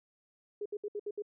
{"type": "tone bursts", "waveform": "sine", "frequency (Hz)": 414.2, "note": "G#4", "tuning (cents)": -5, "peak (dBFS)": -34, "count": 6, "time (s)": [0.61, 1.222], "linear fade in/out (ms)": 5, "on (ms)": 47, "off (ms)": 66, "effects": []}